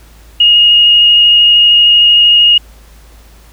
sine tone with vibrato, 2863 Hz, F7, 42 cents sharp, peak -3 dBFS, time 0.4-2.58 s, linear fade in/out 5 ms, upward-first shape sine, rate 13 Hz, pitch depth 9 cents each way, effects added 54 Hz sine -37 dBFS peak until 3.52 s + pink hiss -44 dBFS RMS until 3.52 s

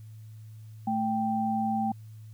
sine tone pair together, 220 / 784 Hz, A3 / G5, 0 / 0 cents, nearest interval octave + minor seventh, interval 2200 cents, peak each -28 dBFS, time 0.87-1.92 s, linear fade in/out 5 ms, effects added 109 Hz sine -43 dBFS peak until 2.33 s + white hiss -66 dBFS RMS until 2.33 s

